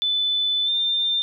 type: tone with pitch glide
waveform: sine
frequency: 3504 to 3596 Hz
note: A7 to A7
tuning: -8 to +37 cents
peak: -19 dBFS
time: 0.02-1.22 s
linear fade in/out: 0 ms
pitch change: +45 cents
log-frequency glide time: 0.65-0.7 s
effects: none